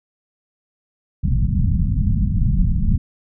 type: low-pass noise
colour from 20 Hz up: pink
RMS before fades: -17 dBFS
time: 1.23-2.98 s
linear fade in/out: 5 ms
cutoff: 210 Hz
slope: 48 dB/octave
effects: none